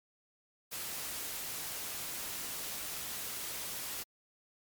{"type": "noise", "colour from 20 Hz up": "white", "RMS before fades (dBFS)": -40, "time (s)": [0.71, 4.04], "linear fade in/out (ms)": 20, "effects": ["MP3 96 kbps"]}